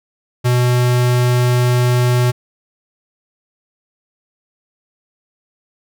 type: tone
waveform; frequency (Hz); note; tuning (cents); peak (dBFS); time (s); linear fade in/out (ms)
square; 123.47; B2; 0; -12; 0.44-2.32; 20
effects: none